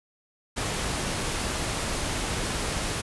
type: noise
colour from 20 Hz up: pink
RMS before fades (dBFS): -29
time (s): 0.56-3.02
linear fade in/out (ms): 20
effects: resampled to 24000 Hz